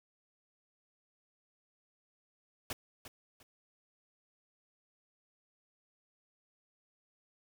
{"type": "noise with echo", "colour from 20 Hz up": "pink", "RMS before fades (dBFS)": -39, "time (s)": [2.7, 2.73], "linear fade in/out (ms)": 2, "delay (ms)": 350, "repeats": 2, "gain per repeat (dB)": -11, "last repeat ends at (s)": 3.43, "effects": []}